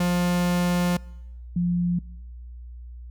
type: tone pair in turn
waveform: 45% pulse / sine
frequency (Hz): 176.6 / 175.38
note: F3 / F3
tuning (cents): +20 / +8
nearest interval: unison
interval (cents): 12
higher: first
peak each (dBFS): -20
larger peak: neither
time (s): 0-0.97 / 1.56-1.99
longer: first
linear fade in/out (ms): 5
effects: noise-tail reverb RT60 1.0 s tail -25 dB re dry + added 60 Hz sine -37 dBFS peak until 3.1 s

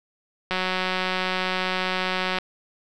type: click train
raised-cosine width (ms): 0.3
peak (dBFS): -9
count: 348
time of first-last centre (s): 0.51-2.386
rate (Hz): 185
effects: none

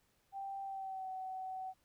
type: tone with pitch glide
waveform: sine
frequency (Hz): 784 to 753.8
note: G5 to F#5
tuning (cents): 0 to +32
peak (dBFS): -40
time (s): 0.32-1.74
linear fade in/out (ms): 50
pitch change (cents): -68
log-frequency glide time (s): 0.63-1.09
effects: pink hiss -75 dBFS RMS until 1.84 s

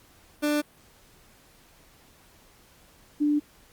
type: tone pair in turn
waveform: 30% pulse / sine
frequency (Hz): 296.2 / 295.1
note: D4 / D4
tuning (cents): +15 / +8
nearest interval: unison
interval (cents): 7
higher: first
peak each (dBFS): -20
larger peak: neither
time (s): 0.42-0.62 / 3.2-3.4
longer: neither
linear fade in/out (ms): 20
effects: pink hiss -57 dBFS RMS until 3.72 s + Opus 48 kbps

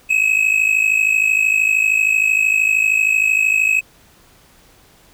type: tone pair together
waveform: triangle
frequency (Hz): 2536 / 2589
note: D#7 / E7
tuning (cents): +32 / -32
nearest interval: unison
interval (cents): 36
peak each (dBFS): -14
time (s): 0.09-3.81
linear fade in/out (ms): 20
effects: pink hiss -50 dBFS RMS until 5.13 s

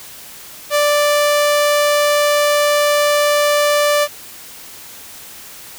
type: tone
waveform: sawtooth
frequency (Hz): 587.3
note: D5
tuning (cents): 0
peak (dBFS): -8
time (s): 0.7-4.08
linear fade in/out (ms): 50
effects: white hiss -36 dBFS RMS until 5.78 s

